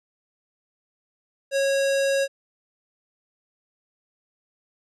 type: tone with low-pass filter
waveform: square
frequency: 549 Hz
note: C#5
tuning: 17 cents flat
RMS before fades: -22 dBFS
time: 1.51-2.28 s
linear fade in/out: 50 ms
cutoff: 8400 Hz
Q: 1
effects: none

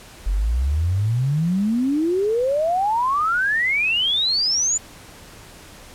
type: exponential sweep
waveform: sine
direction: up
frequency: 43.65 to 7140 Hz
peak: -17 dBFS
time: 0.26-4.78 s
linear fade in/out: 10 ms
effects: pink hiss -43 dBFS RMS until 5.94 s + low-pass 12000 Hz 12 dB/octave

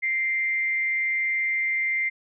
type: tone with frequency modulation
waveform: sine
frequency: 2093 Hz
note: C7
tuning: in tune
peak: -22 dBFS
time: 0.02-2.1 s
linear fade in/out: 20 ms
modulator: 234 Hz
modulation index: 0.22
effects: none

